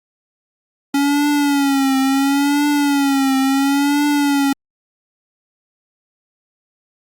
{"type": "tone with vibrato", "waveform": "square", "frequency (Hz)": 279, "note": "C#4", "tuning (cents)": 11, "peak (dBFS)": -14, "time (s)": [0.94, 4.53], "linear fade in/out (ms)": 5, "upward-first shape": "triangle", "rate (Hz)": 0.72, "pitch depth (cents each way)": 87, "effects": ["Opus 48 kbps"]}